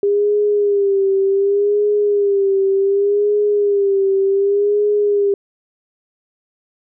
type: tone with vibrato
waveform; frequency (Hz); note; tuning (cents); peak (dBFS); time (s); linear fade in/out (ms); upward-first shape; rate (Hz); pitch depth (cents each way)
sine; 401.8; G4; +43; -12; 0.03-5.34; 2; sine; 0.67; 58
effects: none